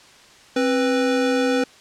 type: tone pair together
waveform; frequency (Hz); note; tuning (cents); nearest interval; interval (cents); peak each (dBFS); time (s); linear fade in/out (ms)
square; 265.4 / 493.9; C4 / B4; +25 / 0; major seventh; 1075; -21; 0.56-1.64; 5
effects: white hiss -48 dBFS RMS until 1.8 s + low-pass 6000 Hz 12 dB/octave